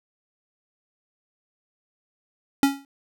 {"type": "tone with exponential decay", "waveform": "square", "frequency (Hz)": 277.2, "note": "C#4", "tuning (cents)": 0, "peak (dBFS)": -13, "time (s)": [2.63, 2.85], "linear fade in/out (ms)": 1, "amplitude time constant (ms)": 46, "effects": []}